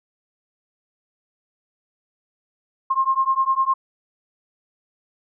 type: beating tone pair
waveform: sine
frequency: 1061 / 1070.9 Hz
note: C6 / C6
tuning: +24 / +40 cents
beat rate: 9.9 Hz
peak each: -20 dBFS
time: 2.9-3.74 s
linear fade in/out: 10 ms
effects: none